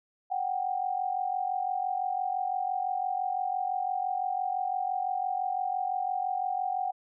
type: tone pair together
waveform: sine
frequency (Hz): 738.1 / 784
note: F#5 / G5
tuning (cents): -4 / 0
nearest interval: minor second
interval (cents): 104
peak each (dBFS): -30 / -31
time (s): 0.3-6.92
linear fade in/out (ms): 20
effects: none